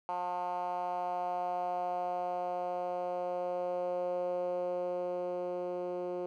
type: tone with band-pass filter sweep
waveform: 10% pulse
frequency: 178.6 Hz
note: F3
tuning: 39 cents sharp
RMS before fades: -35 dBFS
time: 0.09-6.26 s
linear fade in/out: 0 ms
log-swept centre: 850 to 430 Hz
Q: 4.2
effects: none